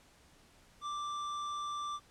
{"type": "tone with hard clipping", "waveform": "sine", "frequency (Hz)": 1176, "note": "D6", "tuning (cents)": 2, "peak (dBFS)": -38, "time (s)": [0.81, 2], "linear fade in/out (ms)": 50, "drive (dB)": 10, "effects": ["pink hiss -63 dBFS RMS until 2.1 s", "low-pass 10000 Hz 12 dB/octave"]}